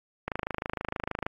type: click train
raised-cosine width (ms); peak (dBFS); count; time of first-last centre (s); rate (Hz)
0.5; -15; 27; 0.28-1.265; 26.4
effects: AAC 64 kbps